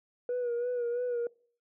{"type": "tone with vibrato", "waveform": "sine", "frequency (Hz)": 484.1, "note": "B4", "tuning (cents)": -35, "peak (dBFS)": -27, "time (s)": [0.29, 1.27], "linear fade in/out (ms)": 2, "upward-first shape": "sine", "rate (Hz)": 3, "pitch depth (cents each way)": 44, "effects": ["noise-tail reverb RT60 0.5 s tail -25 dB re dry", "tanh soft clip ceiling -27 dBFS"]}